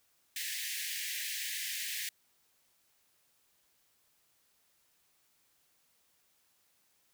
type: high-pass noise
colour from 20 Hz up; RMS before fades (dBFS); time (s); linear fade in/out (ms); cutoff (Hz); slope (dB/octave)
pink; -38; 0.36-2.09; 2; 1700; 96
effects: white hiss -72 dBFS RMS until 7.13 s